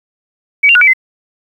sine tone with pitch steps, 2271 / 2772 / 1461 / 2302 / 2057 Hz, C#7 / F7 / F#6 / D7 / C7, +41 / -14 / -22 / -35 / -30 cents, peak -4 dBFS, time 0.63-0.935 s, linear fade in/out 10 ms, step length 61 ms, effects 7-bit

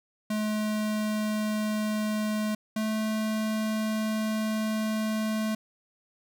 square tone pair in turn, 213.7 / 217.3 Hz, G#3 / A3, +50 / -21 cents, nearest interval unison, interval 29 cents, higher second, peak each -27 dBFS, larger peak neither, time 0.3-2.55 / 2.76-5.55 s, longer second, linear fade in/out 5 ms, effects none

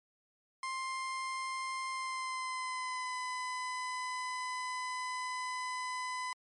30% pulse tone with pitch glide, 1052 to 1007.4 Hz, C6 to B5, +9 to +34 cents, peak -33 dBFS, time 0.63-6.33 s, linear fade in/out 2 ms, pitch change -75 cents, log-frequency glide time 1.92-3.16 s, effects MP3 48 kbps

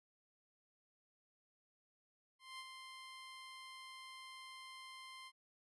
15% pulse tone with ADSR envelope, 1046.5 Hz, C6, in tune, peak -40 dBFS, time 2.39-5.32 s, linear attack 200 ms, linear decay 45 ms, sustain -5 dB, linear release 51 ms, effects resampled to 24000 Hz

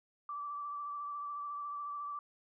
sine tone with vibrato, 1163 Hz, D6, 17 cents flat, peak -38 dBFS, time 0.29-2.19 s, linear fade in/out 2 ms, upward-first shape triangle, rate 14 Hz, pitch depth 27 cents each way, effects none

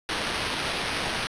blue noise with sample-and-hold, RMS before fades -29 dBFS, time 0.09-1.27 s, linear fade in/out 0 ms, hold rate 7350 Hz, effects resampled to 22050 Hz

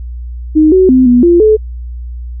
sine tone with pitch steps, 309.5 / 374.3 / 257.3 / 244.8 / 345.4 / 431.7 Hz, D#4 / F#4 / C4 / B3 / F4 / A4, -9 / +20 / -29 / -15 / -19 / -33 cents, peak -3 dBFS, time 0.55-1.57 s, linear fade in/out 20 ms, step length 170 ms, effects added 60 Hz sine -20 dBFS peak until 2.4 s

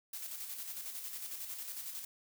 blue noise with tremolo, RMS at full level -42 dBFS, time 0.13-2.05 s, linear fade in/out 5 ms, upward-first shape square, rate 11 Hz, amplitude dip 40%, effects none

